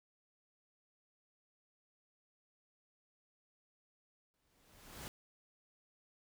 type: noise with exponential growth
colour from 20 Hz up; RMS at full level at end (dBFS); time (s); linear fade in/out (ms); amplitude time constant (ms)
pink; -45; 4.34-5.08; 0; 160
effects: none